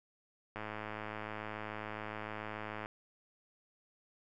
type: click train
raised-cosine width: 0.5 ms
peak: -26 dBFS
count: 247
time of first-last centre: 0.56-2.859 s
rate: 107 Hz
effects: none